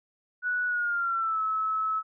sine tone with pitch glide, 1473 to 1297.2 Hz, F#6 to E6, -8 to -28 cents, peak -25 dBFS, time 0.42-2.03 s, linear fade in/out 50 ms, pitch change -220 cents, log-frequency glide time 0.67-1.41 s, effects none

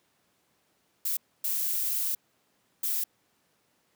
violet noise bursts at uneven times, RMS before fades -29 dBFS, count 3, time 1.05-1.17 / 1.44-2.15 / 2.83-3.04 s, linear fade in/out 5 ms, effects pink hiss -70 dBFS RMS until 3.95 s + high-pass 150 Hz 12 dB/octave

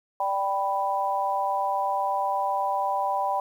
sine chord, G major, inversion second, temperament equal, 587.3 / 784 / 987.8 Hz, D5 / G5 / B5, 0 / 0 / 0 cents, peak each -31 / -26 / -27 dBFS, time 0.2-3.4 s, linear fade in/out 2 ms, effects 9-bit

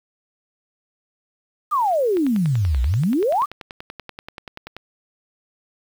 sine exponential two-way sweep, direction down then up, 1259 to 58.27 to 1259 Hz, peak -16 dBFS, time 1.71-3.46 s, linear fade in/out 20 ms, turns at 2.82 s
click train, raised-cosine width 0.3 ms, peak -18 dBFS, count 28, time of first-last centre 2.17-4.766 s, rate 10.4 Hz
effects 7-bit

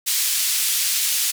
white band-pass noise, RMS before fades -21 dBFS, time 0.06-1.32 s, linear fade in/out 20 ms, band 2700 to 13000 Hz, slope 12 dB/octave, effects none

